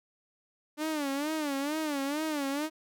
sawtooth tone with vibrato, 293.7 Hz, D4, in tune, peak -26 dBFS, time 0.77-2.7 s, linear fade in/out 50 ms, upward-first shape sine, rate 2.2 Hz, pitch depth 130 cents each way, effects none

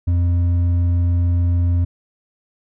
sine tone with hard clipping, 87.31 Hz, F2, in tune, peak -15 dBFS, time 0.07-1.85 s, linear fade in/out 10 ms, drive 4 dB, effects none

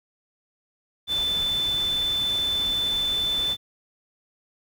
sine tone in noise, 3520 Hz, A7, in tune, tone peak -22 dBFS, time 1.07-3.57 s, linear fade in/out 50 ms, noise pink, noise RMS -37 dBFS, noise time 1.07-3.57 s, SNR +12 dB, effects none

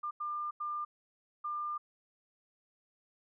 sine tone bursts at uneven times, 1199 Hz, D6, 36 cents sharp, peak -34 dBFS, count 4, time 0.03-0.11 / 0.2-0.51 / 0.6-0.85 / 1.44-1.78 s, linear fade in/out 10 ms, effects none

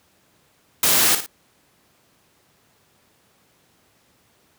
white noise with echo, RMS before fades -17 dBFS, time 0.83-1.15 s, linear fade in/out 2 ms, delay 56 ms, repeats 2, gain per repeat -9 dB, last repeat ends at 1.262 s, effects pink hiss -60 dBFS RMS until 4.58 s + high-pass 100 Hz 12 dB/octave

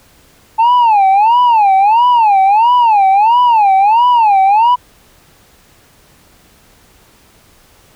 sine tone with vibrato, 870 Hz, A5, 20 cents flat, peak -3 dBFS, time 0.58-4.76 s, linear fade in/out 20 ms, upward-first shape sine, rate 1.5 Hz, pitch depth 220 cents each way, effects tanh soft clip ceiling -5 dBFS + pink hiss -47 dBFS RMS until 7.95 s

